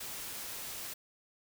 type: noise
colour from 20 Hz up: white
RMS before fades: -42 dBFS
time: 0-0.94 s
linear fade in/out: 10 ms
effects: none